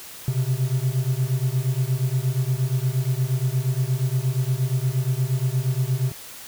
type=beating tone pair; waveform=triangle; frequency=125.2 / 133.7 Hz; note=B2 / C3; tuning=+24 / +38 cents; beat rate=8.5 Hz; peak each=-21 dBFS; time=0.28-6.12 s; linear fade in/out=2 ms; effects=white hiss -40 dBFS RMS until 6.47 s